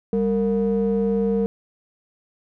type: ring-modulated tone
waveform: triangle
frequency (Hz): 130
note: C3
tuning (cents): -11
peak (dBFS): -13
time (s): 0.13-1.46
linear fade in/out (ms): 0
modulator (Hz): 329
effects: none